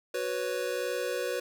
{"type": "chord", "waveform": "square", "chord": "F# suspended fourth", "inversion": "none", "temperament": "just", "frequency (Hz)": [370, 493.3, 555], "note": ["F#4", "B4", "C#5"], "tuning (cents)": [0, -2, 2], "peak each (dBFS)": [-37, -33, -36], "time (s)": [0.14, 1.4], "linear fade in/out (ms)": 5, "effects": []}